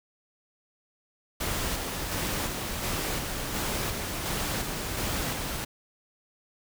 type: noise with tremolo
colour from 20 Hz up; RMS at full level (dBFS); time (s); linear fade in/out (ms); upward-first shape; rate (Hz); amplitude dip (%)
pink; -30; 1.4-5.65; 10; square; 1.4; 30
effects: none